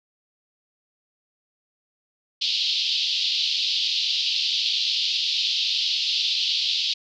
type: band-pass noise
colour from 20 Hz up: white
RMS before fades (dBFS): -24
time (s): 2.41-6.94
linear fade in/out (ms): 10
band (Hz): 2900 to 4700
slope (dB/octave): 48
effects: none